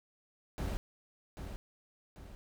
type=noise with echo; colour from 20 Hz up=brown; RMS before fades=-36 dBFS; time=0.58-0.77 s; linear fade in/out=0 ms; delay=790 ms; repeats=2; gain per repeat=-7 dB; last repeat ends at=2.35 s; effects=none